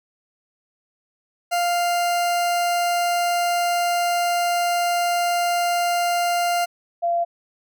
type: tone pair in turn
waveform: 40% pulse / sine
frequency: 698.5 / 686.9 Hz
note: F5 / F5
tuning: 0 / -29 cents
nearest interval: unison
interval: 29 cents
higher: first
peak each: -18 dBFS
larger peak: neither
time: 1.51-6.66 / 7.02-7.25 s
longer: first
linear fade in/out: 20 ms
effects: none